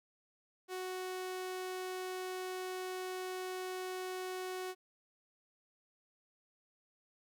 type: tone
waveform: sawtooth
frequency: 370 Hz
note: F#4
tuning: in tune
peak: -35 dBFS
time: 0.68-4.75 s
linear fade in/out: 50 ms
effects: none